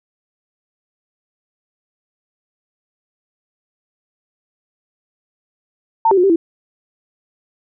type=tone with pitch steps; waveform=sine; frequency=900 / 390.1 / 358.3 / 392 / 332.7 Hz; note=A5 / G4 / F4 / G4 / E4; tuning=+39 / -8 / +44 / 0 / +16 cents; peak=-9 dBFS; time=6.05-6.36 s; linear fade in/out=5 ms; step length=62 ms; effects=none